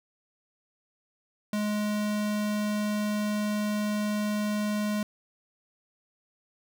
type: tone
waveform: square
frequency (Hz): 209.6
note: G#3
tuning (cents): +16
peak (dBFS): -27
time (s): 1.53-5.03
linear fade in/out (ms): 2
effects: none